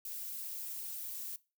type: noise with flanger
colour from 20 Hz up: violet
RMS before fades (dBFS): -42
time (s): 0.05-1.36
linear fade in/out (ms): 2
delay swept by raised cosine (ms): 0.54 to 4.14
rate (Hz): 3.8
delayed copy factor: -0.55
effects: noise-tail reverb RT60 0.3 s tail -21 dB re dry